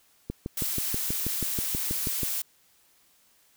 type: click train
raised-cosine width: 3 ms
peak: -18 dBFS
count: 13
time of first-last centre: 0.3-2.232 s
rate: 6.21 Hz
type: noise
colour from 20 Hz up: blue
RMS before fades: -30 dBFS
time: 0.57-2.42 s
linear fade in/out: 5 ms
effects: white hiss -63 dBFS RMS until 3.56 s

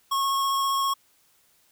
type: tone with vibrato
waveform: square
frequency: 1094 Hz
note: C#6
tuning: 23 cents flat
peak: -23 dBFS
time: 0.11-0.94 s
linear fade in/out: 10 ms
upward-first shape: sine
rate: 15 Hz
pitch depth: 11 cents each way
effects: white hiss -63 dBFS RMS until 1.71 s

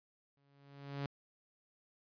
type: tone with exponential growth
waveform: sawtooth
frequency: 140.5 Hz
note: C#3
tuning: 24 cents sharp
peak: -32 dBFS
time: 0.37-1.06 s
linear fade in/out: 0 ms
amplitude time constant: 150 ms
effects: resampled to 11025 Hz

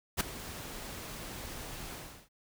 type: noise with ADSR envelope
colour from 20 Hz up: pink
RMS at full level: -26 dBFS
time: 0.17-2.29 s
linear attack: 35 ms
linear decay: 8 ms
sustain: -17 dB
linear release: 370 ms
effects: none

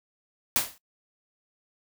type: noise with exponential decay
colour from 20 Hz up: white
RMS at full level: -20 dBFS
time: 0.56-0.78 s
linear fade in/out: 0 ms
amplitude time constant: 46 ms
effects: noise-tail reverb RT60 0.1 s tail -21 dB re dry

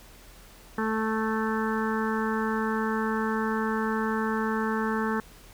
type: harmonic tone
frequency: 220 Hz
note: A3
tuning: in tune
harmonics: 1 / 2 / 4 / 5 / 6 / 7 / 8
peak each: -28 / -31 / -34 / -35 / -36 / -36 / -37 dBFS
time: 0.78-5.2 s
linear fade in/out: 2 ms
effects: added 41 Hz sine -52 dBFS peak until 5.53 s + pink hiss -52 dBFS RMS until 5.53 s

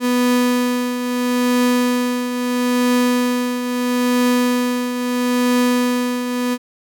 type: tone with tremolo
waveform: 35% pulse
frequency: 246.9 Hz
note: B3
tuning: in tune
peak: -11 dBFS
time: 0-6.58 s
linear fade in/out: 50 ms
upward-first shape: triangle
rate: 0.76 Hz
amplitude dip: 60%
effects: none

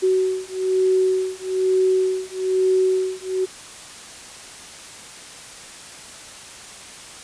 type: beating tone pair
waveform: sine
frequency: 374.2 / 375.3 Hz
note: F#4 / F#4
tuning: +20 / +25 cents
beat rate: 1.1 Hz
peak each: -20 dBFS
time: 0.02-3.46 s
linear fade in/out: 20 ms
effects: white hiss -39 dBFS RMS until 7.23 s + resampled to 22050 Hz

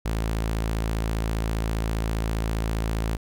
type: tone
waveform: sawtooth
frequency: 55 Hz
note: A1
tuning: in tune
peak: -20 dBFS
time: 0.05-3.17 s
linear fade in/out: 10 ms
effects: none

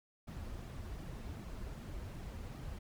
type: noise with flanger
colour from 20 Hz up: brown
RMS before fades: -45 dBFS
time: 0.27-2.79 s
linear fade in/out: 10 ms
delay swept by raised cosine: 1.9 to 7.2 ms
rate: 2.6 Hz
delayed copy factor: -0.65
effects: none

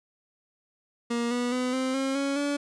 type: tone with pitch steps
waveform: 30% pulse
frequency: 236.1 / 243.9 / 251.9 / 260.2 / 268.7 / 277.5 / 286.7 Hz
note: A#3 / B3 / B3 / C4 / C4 / C#4 / D4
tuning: +22 / -21 / +34 / -9 / +46 / +2 / -42 cents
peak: -23 dBFS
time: 1.1-2.57 s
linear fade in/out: 10 ms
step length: 210 ms
effects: resampled to 22050 Hz

